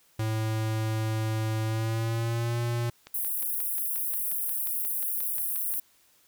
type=tone with pitch glide; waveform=square; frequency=110 to 118.58 Hz; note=A2 to A#2; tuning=0 to +30 cents; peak=-27 dBFS; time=0.19-2.9 s; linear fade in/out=5 ms; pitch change=+130 cents; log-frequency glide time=1.64-2.6 s
type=click train; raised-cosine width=0.2 ms; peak=-26 dBFS; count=16; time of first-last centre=3.07-5.739 s; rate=5.62 Hz
type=high-pass noise; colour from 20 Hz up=white; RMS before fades=-30 dBFS; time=3.14-5.8 s; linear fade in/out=5 ms; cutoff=10000 Hz; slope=48 dB/octave
effects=white hiss -63 dBFS RMS until 6.27 s